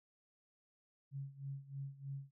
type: tone with tremolo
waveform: sine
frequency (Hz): 138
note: C#3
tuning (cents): -7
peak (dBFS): -40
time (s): 1.11-2.31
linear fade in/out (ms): 50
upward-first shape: sine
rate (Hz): 3.2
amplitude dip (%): 85
effects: none